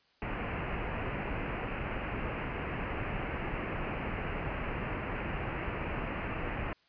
pink low-pass noise, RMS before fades -36 dBFS, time 0.22-6.73 s, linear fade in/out 0 ms, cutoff 2800 Hz, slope 96 dB/octave, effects white hiss -68 dBFS RMS until 6.88 s + resampled to 11025 Hz

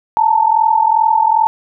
sine tone pair together, 870 / 912.5 Hz, A5 / A#5, -20 / -37 cents, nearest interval minor second, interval 83 cents, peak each -12 dBFS, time 0.17-1.47 s, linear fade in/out 0 ms, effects none

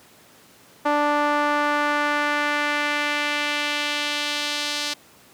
sawtooth tone with band-pass filter sweep, 293.7 Hz, D4, in tune, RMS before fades -23 dBFS, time 0.85-4.94 s, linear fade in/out 10 ms, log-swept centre 940 to 4400 Hz, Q 1.4, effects pink hiss -51 dBFS RMS until 5.33 s + high-pass 150 Hz 12 dB/octave

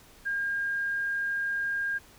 sine tone, 1613 Hz, G6, 49 cents sharp, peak -27 dBFS, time 0.25-1.99 s, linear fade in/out 20 ms, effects pink hiss -55 dBFS RMS until 2.18 s

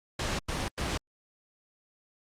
pink noise bursts, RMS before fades -31 dBFS, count 3, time 0.19-0.976 s, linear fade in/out 5 ms, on 200 ms, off 93 ms, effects low-pass 7000 Hz 12 dB/octave + Opus 48 kbps

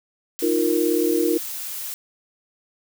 blue noise, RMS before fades -31 dBFS, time 0.39-1.94 s, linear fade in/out 0 ms
sine chord, Eb suspended second, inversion none, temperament equal, 311.1 / 349.2 / 466.2 Hz, Eb4 / F4 / Bb4, 0 / 0 / 0 cents, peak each -22 / -21 / -23 dBFS, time 0.42-1.38 s, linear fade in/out 10 ms
effects none

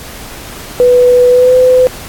sine tone with pitch glide, 493.9 to 507.2 Hz, B4 to B4, 0 to +46 cents, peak -3 dBFS, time 0.8-1.87 s, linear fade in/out 0 ms, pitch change +46 cents, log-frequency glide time 1.31-1.54 s, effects pink hiss -28 dBFS RMS until 2.08 s + AAC 64 kbps

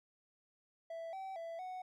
triangle tone with pitch steps, 661 / 768 / 665 / 740 Hz, E5 / G5 / E5 / F#5, +5 / -36 / +15 / 0 cents, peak -40 dBFS, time 0.9-1.82 s, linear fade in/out 5 ms, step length 230 ms, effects none

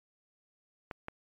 clicks, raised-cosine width 0.5 ms, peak -23 dBFS, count 2, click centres 0.912 / 1.084 s, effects MP3 96 kbps

